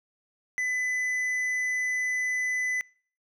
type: tone with tanh clipping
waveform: sine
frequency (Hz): 2004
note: B6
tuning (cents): +25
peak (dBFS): -27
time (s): 0.58-2.81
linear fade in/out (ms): 0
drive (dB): 7
effects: noise-tail reverb RT60 0.5 s tail -26 dB re dry